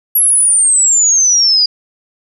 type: exponential sweep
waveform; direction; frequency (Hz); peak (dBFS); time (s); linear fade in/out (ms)
sine; down; 11500 to 4824; -7; 0.15-1.66; 5
effects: none